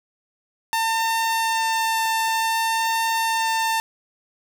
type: tone with vibrato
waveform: sawtooth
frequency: 900 Hz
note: A5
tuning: 39 cents sharp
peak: -16 dBFS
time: 0.73-3.8 s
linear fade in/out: 0 ms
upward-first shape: triangle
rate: 0.54 Hz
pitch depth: 10 cents each way
effects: none